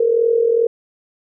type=tone with amplitude modulation; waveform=sine; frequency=462.6 Hz; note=A#4; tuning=13 cents flat; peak=-9 dBFS; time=0-0.67 s; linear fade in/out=5 ms; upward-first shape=sine; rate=42.4 Hz; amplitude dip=70%; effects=none